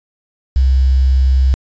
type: tone with quantisation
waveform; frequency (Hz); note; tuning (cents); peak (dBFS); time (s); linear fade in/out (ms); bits
sine; 65.7; C2; +8; -8; 0.56-1.54; 0; 6
effects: resampled to 16000 Hz